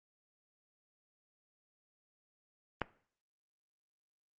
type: click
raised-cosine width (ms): 0.5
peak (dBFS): -16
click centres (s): 2.817
effects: noise-tail reverb RT60 0.5 s tail -19 dB re dry + Opus 24 kbps